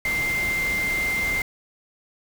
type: tone in noise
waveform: sine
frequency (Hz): 2093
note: C7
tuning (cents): 0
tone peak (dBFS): -22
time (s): 0.05-1.42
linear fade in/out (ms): 2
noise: pink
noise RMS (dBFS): -32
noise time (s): 0.05-1.42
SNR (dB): +7
effects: none